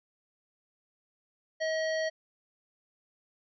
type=harmonic tone; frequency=636 Hz; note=D#5; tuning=38 cents sharp; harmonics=1 / 3 / 5 / 7 / 9; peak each=-29 / -35 / -45 / -42 / -47 dBFS; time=1.6-2.1 s; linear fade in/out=20 ms; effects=none